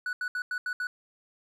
triangle tone bursts at uneven times, 1478 Hz, F#6, 2 cents flat, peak -27 dBFS, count 6, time 0.06-0.13 / 0.21-0.28 / 0.35-0.42 / 0.51-0.58 / 0.66-0.73 / 0.8-0.87 s, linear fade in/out 2 ms, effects none

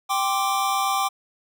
square chord, G suspended fourth, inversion none, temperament equal, 784 / 1046.5 / 1174.7 Hz, G5 / C6 / D6, 0 / 0 / 0 cents, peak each -25 / -29 / -25 dBFS, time 0.09-1.09 s, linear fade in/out 20 ms, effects none

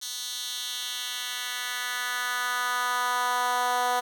10% pulse tone with high-pass filter sweep, 246.9 Hz, B3, in tune, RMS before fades -29 dBFS, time 0.01-4.01 s, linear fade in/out 20 ms, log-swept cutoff 4600 to 690 Hz, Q 1.8, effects 9-bit

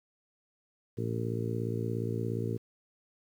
harmonic tone, 57.1 Hz, A#1, 35 cents flat, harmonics 2 / 3 / 4 / 5 / 6 / 7 / 8, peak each -33 / -40 / -39 / -42 / -41 / -39 / -40 dBFS, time 0.97-2.58 s, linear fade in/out 20 ms, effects 10-bit

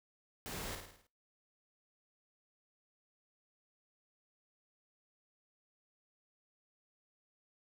pink noise with echo, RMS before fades -44 dBFS, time 0.46-0.75 s, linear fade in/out 0 ms, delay 53 ms, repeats 6, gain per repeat -5 dB, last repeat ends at 1.068 s, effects noise-tail reverb RT60 0.3 s tail -20 dB re dry

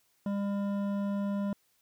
sine tone with hard clipping, 200.7 Hz, G3, 41 cents sharp, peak -31 dBFS, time 0.26-1.53 s, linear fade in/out 2 ms, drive 11 dB, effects white hiss -71 dBFS RMS until 1.81 s

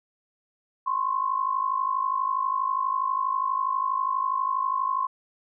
sine tone pair together, 1033.7 / 1086 Hz, C6 / C#6, -21 / -36 cents, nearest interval minor second, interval 85 cents, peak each -26 / -26 dBFS, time 0.86-5.07 s, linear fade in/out 10 ms, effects none

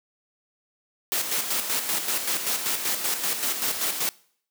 white noise with tremolo, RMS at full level -25 dBFS, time 1.12-4.09 s, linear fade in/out 0 ms, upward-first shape square, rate 5.2 Hz, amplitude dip 50%, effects noise-tail reverb RT60 0.6 s tail -23 dB re dry + high-pass 200 Hz 12 dB/octave

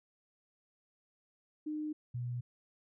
sine tone pair in turn, 304.6 / 122.07 Hz, D#4 / B2, -37 / -20 cents, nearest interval octave + major third, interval 1583 cents, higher first, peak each -35 / -35 dBFS, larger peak neither, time 1.66-1.93 / 2.14-2.41 s, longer neither, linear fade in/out 10 ms, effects none

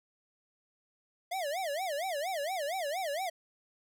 square tone with vibrato, 659.3 Hz, E5, in tune, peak -33 dBFS, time 1.31-3.3 s, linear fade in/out 10 ms, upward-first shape sine, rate 4.3 Hz, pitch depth 280 cents each way, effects none

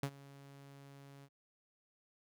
sawtooth tone with ADSR envelope, 139.3 Hz, C#3, 9 cents sharp, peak -29 dBFS, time 0.03-1.29 s, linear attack 3 ms, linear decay 65 ms, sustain -21 dB, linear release 54 ms, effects none

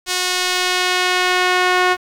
sawtooth tone with band-pass filter sweep, 364 Hz, F#4, 28 cents flat, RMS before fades -17 dBFS, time 0.06-1.97 s, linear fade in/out 50 ms, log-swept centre 5500 to 1500 Hz, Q 0.77, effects 7-bit

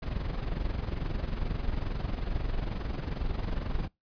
brown noise with amplitude modulation, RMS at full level -29 dBFS, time 0.02-3.88 s, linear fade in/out 10 ms, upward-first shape sine, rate 22.3 Hz, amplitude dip 65%, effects noise-tail reverb RT60 0.2 s tail -24 dB re dry + resampled to 11025 Hz

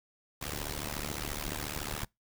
pink noise with amplitude modulation, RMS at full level -33 dBFS, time 0.41-2.05 s, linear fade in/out 10 ms, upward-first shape sine, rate 74.1 Hz, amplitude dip 100%, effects noise-tail reverb RT60 0.2 s tail -26 dB re dry

